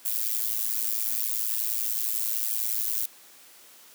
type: noise with amplitude modulation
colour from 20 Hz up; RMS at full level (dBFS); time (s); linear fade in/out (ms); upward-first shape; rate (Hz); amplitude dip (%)
violet; -24; 0.05-3.06; 5; sine; 111; 95
effects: white hiss -52 dBFS RMS until 3.94 s + high-pass 200 Hz 12 dB/octave